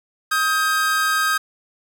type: tone pair together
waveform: 45% pulse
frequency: 1262 / 1590 Hz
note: D#6 / G6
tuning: +24 / +24 cents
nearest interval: major third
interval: 400 cents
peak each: -20 dBFS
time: 0.31-1.38 s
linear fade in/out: 10 ms
effects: 8-bit